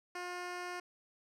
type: tone with low-pass filter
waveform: 10% pulse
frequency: 356.7 Hz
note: F4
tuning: 37 cents sharp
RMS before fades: -42 dBFS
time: 0.15-0.8 s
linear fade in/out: 5 ms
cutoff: 8600 Hz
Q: 0.53
effects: none